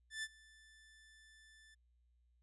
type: tone with ADSR envelope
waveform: sawtooth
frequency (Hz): 1760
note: A6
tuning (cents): 0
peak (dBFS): -35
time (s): 0.1-1.75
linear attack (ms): 130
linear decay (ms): 46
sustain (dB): -23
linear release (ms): 13
effects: added 60 Hz sine -70 dBFS peak until 2.42 s + resampled to 24000 Hz